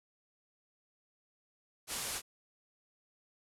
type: low-pass noise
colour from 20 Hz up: white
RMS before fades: -39 dBFS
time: 1.87-2.22 s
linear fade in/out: 50 ms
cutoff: 12000 Hz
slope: 48 dB/octave
effects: none